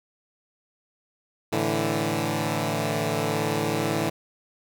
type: chord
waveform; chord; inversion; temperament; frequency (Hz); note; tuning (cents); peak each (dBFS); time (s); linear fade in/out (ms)
10% pulse; A suspended fourth; none; equal; 110 / 146.83 / 164.81; A2 / D3 / E3; 0 / 0 / 0; -20; 1.52-4.1; 10
effects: none